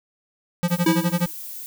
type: tone with tremolo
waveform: square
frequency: 174.61 Hz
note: F3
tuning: in tune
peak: -17 dBFS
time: 0.63-1.26 s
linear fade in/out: 0 ms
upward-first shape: sine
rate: 12 Hz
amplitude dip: 100%
type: noise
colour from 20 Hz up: violet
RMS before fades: -35 dBFS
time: 0.68-1.66 s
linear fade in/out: 0 ms
type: tone with exponential decay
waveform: square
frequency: 324.7 Hz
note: E4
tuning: 26 cents flat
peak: -15 dBFS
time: 0.86-1.32 s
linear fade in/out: 5 ms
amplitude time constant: 100 ms
effects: none